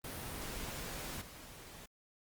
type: noise with level steps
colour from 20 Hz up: pink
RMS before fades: -43 / -52 dBFS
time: 0.04-1.86 s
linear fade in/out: 5 ms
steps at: 1.21 s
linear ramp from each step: 5 ms
effects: Opus 32 kbps